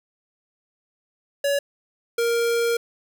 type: tone pair in turn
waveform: square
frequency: 565 / 467.4 Hz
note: C#5 / A#4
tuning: +33 / +5 cents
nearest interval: minor third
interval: 328 cents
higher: first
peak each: -20 dBFS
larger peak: neither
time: 1.44-1.59 / 2.18-2.77 s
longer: second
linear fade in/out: 5 ms
effects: 9-bit